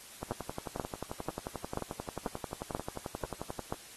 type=two click trains; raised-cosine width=1 ms; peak=-23 / -19 dBFS; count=39 / 8; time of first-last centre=0.23-3.593 / 0.31-3.725 s; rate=11.3 / 2.05 Hz; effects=white hiss -51 dBFS RMS until 3.96 s + AAC 32 kbps